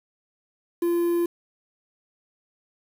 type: tone with quantisation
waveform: triangle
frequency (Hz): 343.8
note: F4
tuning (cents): -27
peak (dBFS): -18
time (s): 0.82-1.26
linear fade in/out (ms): 5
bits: 7
effects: none